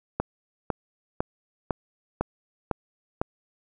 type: click train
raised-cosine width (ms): 1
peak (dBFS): -10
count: 7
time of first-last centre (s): 0.2-3.215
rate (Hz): 1.99
effects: none